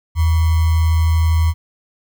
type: tone with sample-and-hold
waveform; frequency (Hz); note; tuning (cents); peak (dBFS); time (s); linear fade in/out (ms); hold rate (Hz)
sine; 81.2; E2; -26; -11; 0.15-1.54; 50; 1050
effects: none